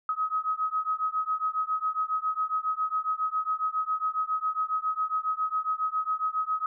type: beating tone pair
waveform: sine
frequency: 1266 / 1273.3 Hz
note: D#6 / D#6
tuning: +30 / +40 cents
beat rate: 7.3 Hz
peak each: -29 dBFS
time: 0.09-6.66 s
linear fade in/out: 2 ms
effects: none